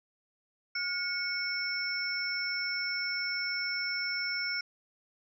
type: tone cluster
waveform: sine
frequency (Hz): 1434 / 2207 / 5380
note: F6 / C#7 / E8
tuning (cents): +45 / -8 / +34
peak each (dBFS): -36 / -35 / -34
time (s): 0.75-4.61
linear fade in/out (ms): 5
effects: none